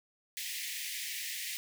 pink high-pass noise, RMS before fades -39 dBFS, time 0.37-1.57 s, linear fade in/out 0 ms, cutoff 1800 Hz, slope 96 dB/octave, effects none

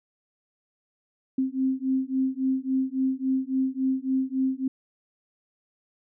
sine beating tone pair, 261.5 / 265.1 Hz, C4 / C4, -1 / +23 cents, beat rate 3.6 Hz, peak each -26 dBFS, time 1.38-4.68 s, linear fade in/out 5 ms, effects none

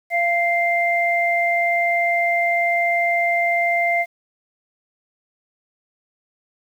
sine tone pair together, 687.1 / 2093 Hz, F5 / C7, -28 / 0 cents, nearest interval octave + perfect fifth, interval 1928 cents, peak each -19 dBFS, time 0.1-4.06 s, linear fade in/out 50 ms, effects 8-bit

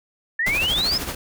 sine exponential sweep, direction up, 1760 to 5290 Hz, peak -19 dBFS, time 0.39-0.98 s, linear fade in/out 5 ms
pink noise with tremolo, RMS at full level -26 dBFS, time 0.46-1.15 s, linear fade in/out 5 ms, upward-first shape triangle, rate 13 Hz, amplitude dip 65%
effects none

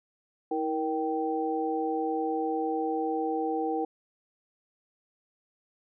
sine tone cluster, 321 / 470.2 / 779 Hz, E4 / A#4 / G5, -46 / +15 / -11 cents, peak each -31 dBFS, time 0.51-3.85 s, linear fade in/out 5 ms, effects none

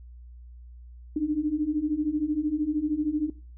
sine beating tone pair, 293.7 / 306.7 Hz, D4 / D#4, 0 / -25 cents, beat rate 13 Hz, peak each -28 / -26 dBFS, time 1.16-3.3 s, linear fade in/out 5 ms, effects noise-tail reverb RT60 0.4 s tail -21 dB re dry + added 60 Hz sine -43 dBFS peak until 3.57 s

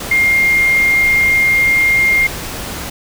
sine tone in noise, 2120 Hz, C7, 22 cents sharp, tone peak -9 dBFS, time 0.11-2.27 s, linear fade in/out 5 ms, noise pink, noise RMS -25 dBFS, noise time 0-2.9 s, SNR +13 dB, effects none

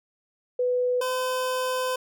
sine / 25% pulse tone pair in turn, 496.6 / 510.3 Hz, B4 / C5, +9 / -43 cents, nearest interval unison, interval 48 cents, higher second, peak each -21 dBFS, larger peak neither, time 0.59-1.01 / 1.01-1.96 s, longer second, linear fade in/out 5 ms, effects none

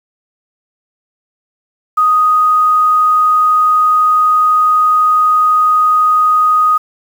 sine tone with quantisation, 1246 Hz, D#6, 2 cents sharp, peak -7 dBFS, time 1.97-6.78 s, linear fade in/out 10 ms, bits 6, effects none

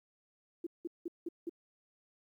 sine tone bursts, 339.9 Hz, F4, 47 cents flat, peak -35 dBFS, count 5, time 0.64-1.495 s, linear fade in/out 5 ms, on 27 ms, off 180 ms, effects 12-bit

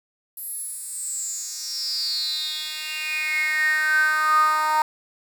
10% pulse tone with high-pass filter sweep, 308.7 Hz, D#4, 14 cents flat, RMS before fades -24 dBFS, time 0.37-4.82 s, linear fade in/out 2 ms, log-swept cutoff 12000 to 960 Hz, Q 9.8, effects none

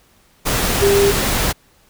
sine tone in noise, 400 Hz, G4, 35 cents sharp, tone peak -11 dBFS, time 0.81-1.12 s, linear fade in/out 20 ms, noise pink, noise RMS -18 dBFS, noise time 0.45-1.53 s, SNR +4 dB, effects pink hiss -54 dBFS RMS until 1.89 s

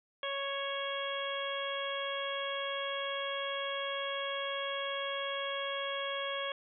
harmonic tone with a mistuned harmonic, 554.4 Hz, C#5, in tune, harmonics 1 / 2 / 3 / 4 / 5 / 6, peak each -38 / -40 / -42 / -44 / -45 / -40 dBFS, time 0.23-6.52 s, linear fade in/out 2 ms, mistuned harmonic 6, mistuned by -17 cents, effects none

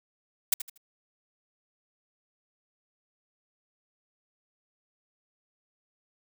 blue noise with echo, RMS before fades -22 dBFS, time 0.52-0.54 s, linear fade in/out 5 ms, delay 79 ms, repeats 3, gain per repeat -11 dB, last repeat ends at 0.777 s, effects none

